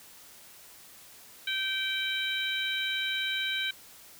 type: harmonic tone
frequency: 776 Hz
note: G5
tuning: 18 cents flat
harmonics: 2 / 3 / 4 / 5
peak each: -34 / -34 / -34 / -34 dBFS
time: 1.47-3.71 s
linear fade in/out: 5 ms
effects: white hiss -52 dBFS RMS until 4.19 s